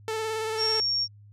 sawtooth tone with vibrato, 440.3 Hz, A4, 1 cent sharp, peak -24 dBFS, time 0.08-0.8 s, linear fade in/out 0 ms, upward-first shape square, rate 18 Hz, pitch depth 19 cents each way
sine tone, 5530 Hz, F8, 18 cents flat, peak -23 dBFS, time 0.57-1.08 s, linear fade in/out 50 ms
effects added 103 Hz sine -48 dBFS peak until 1.32 s + low-pass 10000 Hz 12 dB/octave

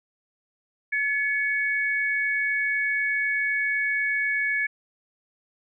sine tone pair together, 1712.9 / 2228 Hz, A6 / C#7, -47 / +8 cents, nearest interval perfect fourth, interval 455 cents, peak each -25 dBFS, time 0.92-4.67 s, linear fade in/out 10 ms, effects none

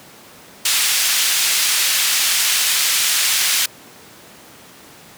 pink band-pass noise, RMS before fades -17 dBFS, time 0.65-3.66 s, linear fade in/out 5 ms, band 2500 to 14000 Hz, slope 12 dB/octave, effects pink hiss -42 dBFS RMS until 5.17 s + high-pass 150 Hz 12 dB/octave

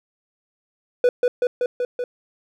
triangle tone with echo, 492.9 Hz, B4, 3 cents flat, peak -10 dBFS, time 1.04-1.09 s, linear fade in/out 2 ms, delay 190 ms, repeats 5, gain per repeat -2 dB, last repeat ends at 2.04 s, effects none

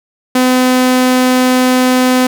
sawtooth tone, 254.1 Hz, B3, 49 cents sharp, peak -4 dBFS, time 0.35-2.27 s, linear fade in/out 5 ms, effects none

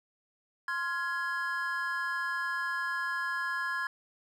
triangle chord, F minor, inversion second, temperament just, 1047.7 / 1396.9 / 1676.3 Hz, C6 / F6 / Ab6, +2 / 0 / +16 cents, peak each -34 / -36 / -31 dBFS, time 0.68-3.87 s, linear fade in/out 2 ms, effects none

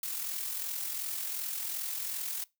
blue noise with amplitude modulation, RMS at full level -34 dBFS, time 0.03-2.44 s, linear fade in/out 2 ms, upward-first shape sine, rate 42.7 Hz, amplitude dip 45%, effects noise-tail reverb RT60 0.2 s tail -21 dB re dry

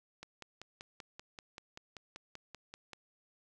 click train, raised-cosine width 0.2 ms, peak -29 dBFS, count 15, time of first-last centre 0.23-2.933 s, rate 5.18 Hz, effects none

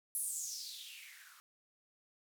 violet noise with band-pass filter sweep, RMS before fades -44 dBFS, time 0.15-1.4 s, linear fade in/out 0 ms, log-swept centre 11000 to 1200 Hz, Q 5.8, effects none

